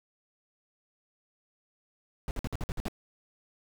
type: noise bursts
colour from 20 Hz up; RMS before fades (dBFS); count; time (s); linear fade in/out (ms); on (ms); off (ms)
brown; -32; 8; 2.28-2.883; 0; 29; 53
effects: none